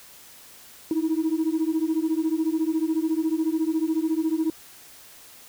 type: beating tone pair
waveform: sine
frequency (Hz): 312.5 / 326.5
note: D#4 / E4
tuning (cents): +8 / -17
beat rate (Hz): 14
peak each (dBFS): -23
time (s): 0.91-4.5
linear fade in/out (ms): 2
effects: tanh soft clip ceiling -17 dBFS + white hiss -48 dBFS RMS until 5.48 s